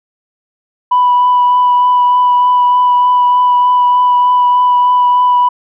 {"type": "tone with vibrato", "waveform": "sine", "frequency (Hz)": 987.8, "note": "B5", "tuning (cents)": 0, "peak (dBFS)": -5, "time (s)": [0.91, 5.49], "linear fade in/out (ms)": 10, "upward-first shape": "triangle", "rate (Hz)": 3.3, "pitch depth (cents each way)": 12, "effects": ["tanh soft clip ceiling -3 dBFS"]}